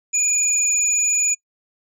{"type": "tone pair together", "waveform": "sine", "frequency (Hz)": [2442, 6907], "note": ["D#7", "A8"], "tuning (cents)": [-33, -33], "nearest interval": "octave + tritone", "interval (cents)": 1800, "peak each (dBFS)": [-25, -15], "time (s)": [0.13, 1.35], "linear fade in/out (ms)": 20, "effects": ["noise-tail reverb RT60 0.1 s tail -25 dB re dry", "tanh soft clip ceiling -10 dBFS"]}